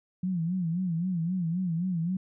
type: tone with vibrato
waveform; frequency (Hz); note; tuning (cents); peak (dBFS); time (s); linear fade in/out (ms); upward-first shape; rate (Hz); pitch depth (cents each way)
sine; 174.61; F3; 0; -26; 0.23-2.17; 5; sine; 3.8; 130
effects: none